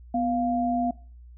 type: tone pair together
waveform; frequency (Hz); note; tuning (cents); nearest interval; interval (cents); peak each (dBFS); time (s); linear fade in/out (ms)
sine; 246.9 / 698.3; B3 / F5; 0 / 0; octave + tritone; 1800; -25; 0.14-0.91; 5
effects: noise-tail reverb RT60 0.4 s tail -20 dB re dry + added 60 Hz sine -44 dBFS peak until 1.37 s